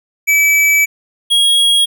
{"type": "tone pair in turn", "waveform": "square", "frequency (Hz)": [2300, 3299], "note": ["D7", "G#7"], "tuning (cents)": [-37, -12], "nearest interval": "tritone", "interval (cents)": 625, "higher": "second", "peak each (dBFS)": [-9, -9], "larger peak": "neither", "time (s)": [[0.27, 0.86], [1.3, 1.86]], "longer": "first", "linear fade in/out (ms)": 20, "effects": []}